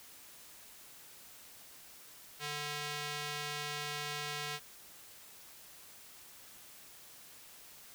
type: tone with band-pass filter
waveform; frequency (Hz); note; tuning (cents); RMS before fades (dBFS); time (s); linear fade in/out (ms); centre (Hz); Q
square; 147.6; D3; +9; -40; 2.39-4.6; 50; 3500; 0.7
effects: white hiss -55 dBFS RMS until 7.94 s